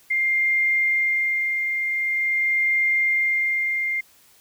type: tone with tremolo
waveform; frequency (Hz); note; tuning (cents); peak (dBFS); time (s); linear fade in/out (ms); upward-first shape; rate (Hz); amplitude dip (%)
sine; 2108; C7; +12; -17; 0.1-4.01; 10; sine; 0.45; 40
effects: white hiss -55 dBFS RMS until 4.4 s